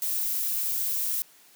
violet noise, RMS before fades -28 dBFS, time 0.02-1.22 s, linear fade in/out 0 ms, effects white hiss -56 dBFS RMS until 1.55 s + high-pass 150 Hz 12 dB/octave

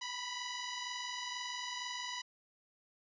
10% pulse tone pair together, 971 / 993.1 Hz, B5 / B5, -30 / +9 cents, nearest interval unison, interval 39 cents, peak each -35 / -32 dBFS, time 0.01-2.22 s, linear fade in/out 10 ms, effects resampled to 16000 Hz

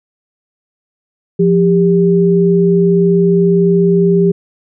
sine tone pair together, 174.61 / 397.8 Hz, F3 / G4, 0 / +25 cents, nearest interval octave + major second, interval 1425 cents, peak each -10 dBFS, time 1.39-4.32 s, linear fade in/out 10 ms, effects none

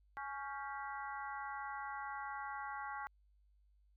harmonic tone with a mistuned harmonic, 278.8 Hz, C#4, 10 cents sharp, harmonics 3 / 4 / 5 / 6 / 7, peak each -45 / -47 / -49 / -51 / -52 dBFS, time 0.17-3.07 s, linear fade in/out 0 ms, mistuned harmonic 6, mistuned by -94 cents, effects added 50 Hz sine -67 dBFS peak until 3.96 s

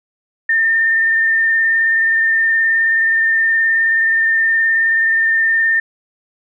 sine tone with vibrato, 1808 Hz, A6, 47 cents sharp, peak -11 dBFS, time 0.49-5.8 s, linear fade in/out 5 ms, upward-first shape triangle, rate 19 Hz, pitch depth 21 cents each way, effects none

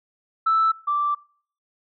sine tone pair in turn, 1318.5 / 1170.9 Hz, E6 / D6, 0 / -6 cents, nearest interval major second, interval 206 cents, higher first, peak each -15 / -19 dBFS, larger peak first, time 0.46-0.72 / 0.87-1.15 s, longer second, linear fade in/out 10 ms, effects noise-tail reverb RT60 0.5 s tail -23 dB re dry + tanh soft clip ceiling -12 dBFS

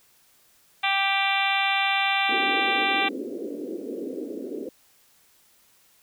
harmonic tone, 392.4 Hz, G4, 2 cents sharp, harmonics 2 / 3 / 4 / 5 / 6 / 7 / 8 / 9 / 10, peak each -26 / -31 / -32 / -31 / -26 / -30 / -34 / -30 / -39 dBFS, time 0.83-3.09 s, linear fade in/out 10 ms
pink band-pass noise, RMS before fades -33 dBFS, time 2.29-4.69 s, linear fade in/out 2 ms, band 250 to 490 Hz, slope 48 dB/octave
effects white hiss -60 dBFS RMS until 6.02 s

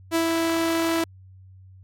sawtooth tone with ADSR envelope, 329.9 Hz, E4, 1 cent sharp, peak -15 dBFS, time 0.11-1.04 s, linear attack 43 ms, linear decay 84 ms, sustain -2 dB, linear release 4 ms, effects added 94 Hz sine -45 dBFS peak until 1.83 s + AAC 64 kbps

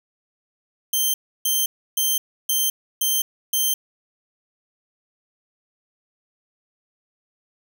5% pulse tone bursts, 3136 Hz, G7, in tune, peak -10 dBFS, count 6, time 0.93-3.74 s, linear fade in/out 5 ms, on 210 ms, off 310 ms, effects none

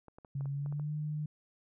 clicks, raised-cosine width 1 ms, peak -37 dBFS, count 8, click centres 0.083 / 0.185 / 0.248 / 0.409 / 0.457 / 0.661 / 0.725 / 0.797 s
sine tone with pitch glide, 138.59 to 151.13 Hz, C#3 to D3, 0 to +50 cents, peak -33 dBFS, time 0.35-1.26 s, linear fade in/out 5 ms, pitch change +150 cents, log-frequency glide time 0.47-0.93 s
effects none

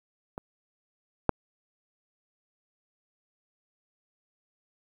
clicks, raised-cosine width 1 ms, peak -22 / -6 dBFS, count 2, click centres 0.379 / 1.293 s, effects 8-bit

